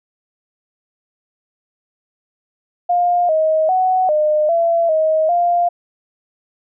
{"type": "tone with pitch steps", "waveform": "sine", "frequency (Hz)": [706, 630, 744, 608, 674, 630, 698], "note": ["F5", "D#5", "F#5", "D#5", "E5", "D#5", "F5"], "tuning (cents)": [19, 21, 9, -40, 38, 21, -1], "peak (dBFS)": -12, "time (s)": [2.89, 5.69], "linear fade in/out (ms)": 10, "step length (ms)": 400, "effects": []}